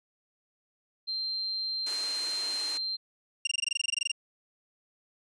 sine tone, 4151 Hz, C8, 15 cents flat, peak -30 dBFS, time 1.07-2.97 s, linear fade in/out 20 ms
white high-pass noise, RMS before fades -38 dBFS, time 1.86-2.78 s, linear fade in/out 10 ms, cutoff 260 Hz, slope 48 dB/octave
sawtooth tone bursts, 2794 Hz, F7, in tune, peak -22 dBFS, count 16, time 3.45-4.117 s, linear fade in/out 5 ms, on 22 ms, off 21 ms
effects resampled to 22050 Hz

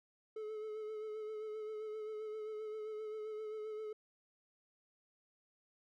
triangle tone with vibrato, 431 Hz, A4, 36 cents flat, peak -39 dBFS, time 0.36-3.93 s, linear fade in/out 5 ms, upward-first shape sine, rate 7.6 Hz, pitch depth 28 cents each way, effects none

